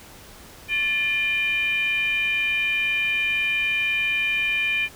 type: tone with frequency modulation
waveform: sine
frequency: 2400 Hz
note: D7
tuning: 37 cents sharp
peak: -20 dBFS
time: 0.68-4.89 s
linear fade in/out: 50 ms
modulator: 644 Hz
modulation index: 0.61
effects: pink hiss -45 dBFS RMS until 4.95 s

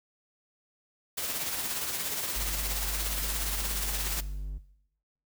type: noise with tremolo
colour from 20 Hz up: white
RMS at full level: -31 dBFS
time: 1.17-4.21 s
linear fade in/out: 10 ms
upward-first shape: triangle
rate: 17 Hz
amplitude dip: 45%
type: tone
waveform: triangle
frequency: 49 Hz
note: G1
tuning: in tune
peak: -29 dBFS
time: 2.35-4.59 s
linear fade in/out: 20 ms
effects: noise-tail reverb RT60 0.8 s tail -18 dB re dry

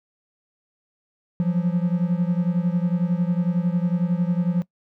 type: beating tone pair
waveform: triangle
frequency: 171.8 / 182.8 Hz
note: F3 / F#3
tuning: -28 / -21 cents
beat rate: 11 Hz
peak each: -19 / -21 dBFS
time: 1.4-4.62 s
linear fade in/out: 0 ms
effects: noise-tail reverb RT60 0.1 s tail -21 dB re dry

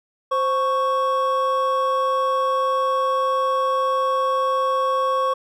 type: tone pair together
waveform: triangle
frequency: 523.2 / 1108.7 Hz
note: C5 / C#6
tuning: 0 / 0 cents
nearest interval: octave + minor second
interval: 1300 cents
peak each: -20 / -18 dBFS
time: 0.31-5.34 s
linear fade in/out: 10 ms
effects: none

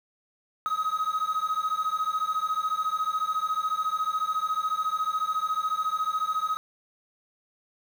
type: beating tone pair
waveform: triangle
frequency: 1260 / 1274 Hz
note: D#6 / D#6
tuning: +21 / +41 cents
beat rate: 14 Hz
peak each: -26 dBFS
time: 0.66-6.57 s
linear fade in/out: 0 ms
effects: tanh soft clip ceiling -16 dBFS + 8-bit

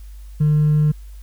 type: tone with hard clipping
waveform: triangle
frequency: 151 Hz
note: D3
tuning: 48 cents sharp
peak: -12 dBFS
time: 0.4-0.92 s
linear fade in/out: 10 ms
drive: 2 dB
effects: added 50 Hz sine -34 dBFS peak until 1.22 s + white hiss -55 dBFS RMS until 1.22 s

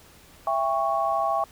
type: chord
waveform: sine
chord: C# diminished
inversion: first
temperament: just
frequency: 665.2 / 798.3 / 1108.7 Hz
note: E5 / G5 / C#6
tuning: +16 / +31 / 0 cents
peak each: -26 dBFS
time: 0.47-1.44 s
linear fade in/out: 2 ms
effects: pink hiss -52 dBFS RMS until 1.51 s

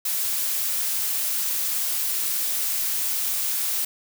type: noise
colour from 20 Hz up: blue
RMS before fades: -25 dBFS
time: 0.05-3.85 s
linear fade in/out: 5 ms
effects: none

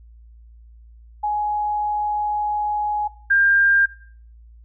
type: tone pair in turn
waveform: sine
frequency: 837 / 1598.4 Hz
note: G#5 / G6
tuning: +13 / +33 cents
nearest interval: major seventh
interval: 1120 cents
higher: second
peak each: -19 / -13 dBFS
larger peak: second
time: 1.23-3.08 / 3.3-3.86 s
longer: first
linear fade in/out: 10 ms
effects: noise-tail reverb RT60 0.5 s tail -17 dB re dry + added 57 Hz sine -43 dBFS peak until 4.64 s

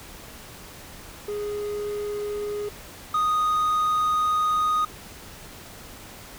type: tone pair in turn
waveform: triangle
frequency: 414.4 / 1241.8 Hz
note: G#4 / D#6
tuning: -4 / -4 cents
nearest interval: octave + perfect fifth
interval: 1900 cents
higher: second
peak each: -25 / -18 dBFS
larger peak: second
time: 1.28-2.69 / 3.14-4.85 s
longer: second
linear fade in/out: 5 ms
effects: pink hiss -43 dBFS RMS until 6.38 s

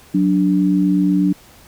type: tone pair together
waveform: sine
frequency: 184.2 / 292.4 Hz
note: F#3 / D4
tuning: -7 / -7 cents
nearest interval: minor sixth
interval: 800 cents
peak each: -15 dBFS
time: 0.14-1.33 s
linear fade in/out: 10 ms
effects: pink hiss -46 dBFS RMS until 1.67 s

